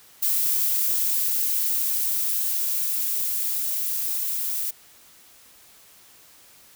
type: noise with level ramp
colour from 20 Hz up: violet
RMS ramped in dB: -22 to -27 dBFS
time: 0.22-4.71 s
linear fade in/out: 10 ms
effects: white hiss -52 dBFS RMS until 6.75 s